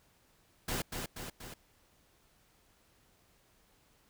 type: noise with echo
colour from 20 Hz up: pink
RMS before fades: -35 dBFS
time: 0.68-0.82 s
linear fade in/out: 5 ms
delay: 240 ms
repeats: 3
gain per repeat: -4 dB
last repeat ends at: 1.54 s
effects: pink hiss -68 dBFS RMS until 4.09 s